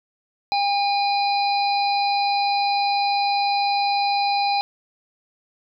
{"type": "harmonic tone with a mistuned harmonic", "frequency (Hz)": 814, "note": "G#5", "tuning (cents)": -35, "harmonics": [1, 3, 5, 6], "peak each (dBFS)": [-19, -29, -27, -32], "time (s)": [0.52, 4.61], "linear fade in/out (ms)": 0, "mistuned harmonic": 1, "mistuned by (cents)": -17, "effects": []}